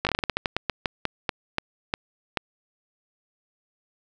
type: slowing click train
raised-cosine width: 0.3 ms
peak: -7 dBFS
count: 18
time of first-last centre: 0.05-2.372 s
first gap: 18 ms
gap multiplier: 1.22
effects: none